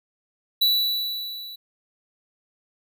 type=tone with level ramp; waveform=square; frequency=3947 Hz; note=B7; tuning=2 cents flat; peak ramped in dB=-16 to -37 dBFS; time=0.61-1.56 s; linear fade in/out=10 ms; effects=none